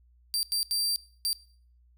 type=tone bursts at uneven times; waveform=sawtooth; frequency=4699 Hz; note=D8; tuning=in tune; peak=-23 dBFS; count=4; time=0.34-0.43 / 0.52-0.63 / 0.71-0.96 / 1.25-1.33 s; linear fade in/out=0 ms; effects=noise-tail reverb RT60 0.5 s tail -20 dB re dry + added 60 Hz sine -58 dBFS peak until 1.97 s